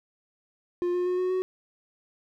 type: tone with pitch steps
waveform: triangle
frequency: 353 / 357.5 / 362.1 / 366.7 / 371.4 Hz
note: F4 / F4 / F#4 / F#4 / F#4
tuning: +19 / +41 / -37 / -15 / +7 cents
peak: -22 dBFS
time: 0.82-1.42 s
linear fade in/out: 0 ms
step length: 120 ms
effects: none